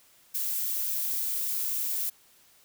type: noise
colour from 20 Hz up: violet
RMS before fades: -30 dBFS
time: 0.34-2.1 s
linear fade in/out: 10 ms
effects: white hiss -60 dBFS RMS until 2.64 s

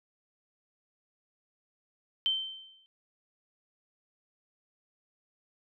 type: tone with exponential decay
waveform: sine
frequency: 3105 Hz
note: G7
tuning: 17 cents flat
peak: -23 dBFS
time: 2.26-2.86 s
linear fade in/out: 0 ms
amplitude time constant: 130 ms
effects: none

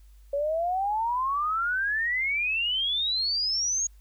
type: exponential sweep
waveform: sine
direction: up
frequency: 554.4 to 6700 Hz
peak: -24 dBFS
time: 0.33-3.87 s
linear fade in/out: 5 ms
effects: added 50 Hz sine -49 dBFS peak until 4 s + white hiss -67 dBFS RMS until 4 s

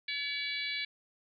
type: harmonic tone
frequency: 570 Hz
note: C#5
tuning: 48 cents sharp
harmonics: 3 / 4 / 5 / 6 / 7 / 8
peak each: -43 / -36 / -46 / -41 / -39 / -46 dBFS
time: 0.08-0.85 s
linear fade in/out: 5 ms
effects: none

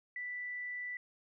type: tone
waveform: sine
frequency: 1975.5 Hz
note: B6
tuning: in tune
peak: -38 dBFS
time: 0.16-0.97 s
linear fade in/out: 2 ms
effects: none

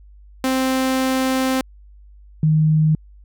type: tone pair in turn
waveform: sawtooth / sine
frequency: 261.6 / 155.55 Hz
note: C4 / D#3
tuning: 0 / 0 cents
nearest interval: major sixth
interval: 900 cents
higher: first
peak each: -13 / -12 dBFS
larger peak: second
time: 0.44-1.61 / 2.43-2.95 s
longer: first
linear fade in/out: 2 ms
effects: added 50 Hz sine -42 dBFS peak until 3.24 s

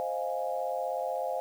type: chord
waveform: sine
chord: F minor seventh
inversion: second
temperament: equal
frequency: 523.3 / 622.3 / 698.5 / 830.6 Hz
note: C5 / Eb5 / F5 / Ab5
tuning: 0 / 0 / 0 / 0 cents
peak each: -34 / -36 / -34 / -37 dBFS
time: 0-1.4 s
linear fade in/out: 0 ms
effects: 9-bit

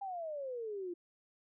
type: exponential sweep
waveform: sine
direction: down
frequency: 809 to 340.9 Hz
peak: -38 dBFS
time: 0.01-0.94 s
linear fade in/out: 10 ms
effects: none

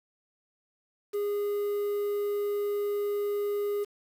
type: tone with quantisation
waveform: triangle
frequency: 410 Hz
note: G#4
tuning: 22 cents flat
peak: -25 dBFS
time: 1.13-3.85 s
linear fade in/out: 20 ms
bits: 8
effects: none

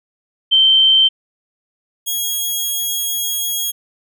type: tone pair in turn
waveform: sine / 10% pulse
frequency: 3116 / 3301 Hz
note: G7 / G#7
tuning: -11 / -11 cents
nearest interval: minor second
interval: 100 cents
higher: second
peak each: -8 / -10 dBFS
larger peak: first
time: 0.51-1.09 / 2.06-3.72 s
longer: second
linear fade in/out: 20 ms
effects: none

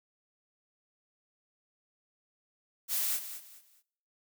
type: noise with echo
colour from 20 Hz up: blue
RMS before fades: -31 dBFS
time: 2.88-3.2 s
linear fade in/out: 50 ms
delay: 210 ms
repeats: 3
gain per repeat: -11 dB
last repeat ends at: 3.83 s
effects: noise-tail reverb RT60 0.7 s tail -21 dB re dry

